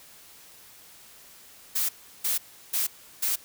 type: noise bursts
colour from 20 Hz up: blue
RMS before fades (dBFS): -26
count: 4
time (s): 1.75-3.36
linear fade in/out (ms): 10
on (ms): 140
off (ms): 350
effects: white hiss -51 dBFS RMS until 3.44 s